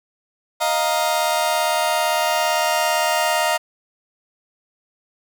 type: chord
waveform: sawtooth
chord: Eb suspended second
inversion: none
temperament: just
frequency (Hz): 622.3 / 700 / 933.4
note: Eb5 / F5 / Bb5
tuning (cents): 0 / +4 / +2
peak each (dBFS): -18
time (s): 0.6-3.58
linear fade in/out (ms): 20
effects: none